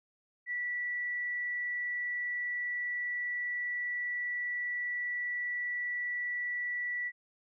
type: tone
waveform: sine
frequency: 1955 Hz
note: B6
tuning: 18 cents flat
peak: -32 dBFS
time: 0.46-7.12 s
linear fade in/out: 50 ms
effects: none